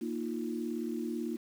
sine chord, Bb suspended fourth, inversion none, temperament equal, 233.1 / 311.1 / 349.2 Hz, Bb3 / Eb4 / F4, 0 / 0 / 0 cents, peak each -36 / -38 / -38 dBFS, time 0.01-1.37 s, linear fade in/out 10 ms, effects 9-bit

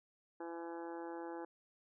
harmonic tone, 168.4 Hz, E3, 37 cents sharp, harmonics 2 / 3 / 4 / 5 / 6 / 7 / 8 / 9 / 10, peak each -45 / -49 / -57 / -49 / -57 / -61 / -62 / -59 / -62 dBFS, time 0.4-1.45 s, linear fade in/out 5 ms, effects none

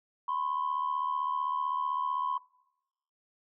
sine tone pair together, 1003 / 1078.7 Hz, B5 / C#6, +26 / -48 cents, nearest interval minor second, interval 126 cents, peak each -30 / -31 dBFS, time 0.28-2.38 s, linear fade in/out 5 ms, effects noise-tail reverb RT60 0.9 s tail -24 dB re dry + tanh soft clip ceiling -23 dBFS

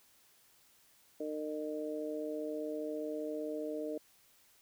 harmonic tone, 152.5 Hz, D#3, 34 cents flat, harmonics 2 / 3 / 4, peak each -40 / -40 / -41 dBFS, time 1.2-3.98 s, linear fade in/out 5 ms, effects white hiss -66 dBFS RMS until 4.61 s

